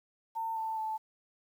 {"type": "tone with pitch steps", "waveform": "sine", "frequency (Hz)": [900, 887.6, 875.4], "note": ["A5", "A5", "A5"], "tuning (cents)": [39, 15, -9], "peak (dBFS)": -32, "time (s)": [0.35, 0.98], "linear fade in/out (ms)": 20, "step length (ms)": 210, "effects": ["10-bit"]}